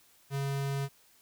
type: tone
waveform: square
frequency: 138.59 Hz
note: C#3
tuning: in tune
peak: -31 dBFS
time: 0.3-0.89 s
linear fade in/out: 50 ms
effects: white hiss -63 dBFS RMS until 1.21 s